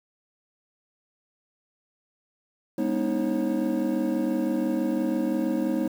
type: tone cluster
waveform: triangle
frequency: 203 / 245.9 / 289.1 / 315.1 / 543 Hz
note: G#3 / B3 / D4 / D#4 / C#5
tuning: -39 / -7 / -27 / +22 / -36 cents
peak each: -29 / -26 / -32 / -25 / -31 dBFS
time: 2.78-5.88 s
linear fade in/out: 5 ms
effects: 8-bit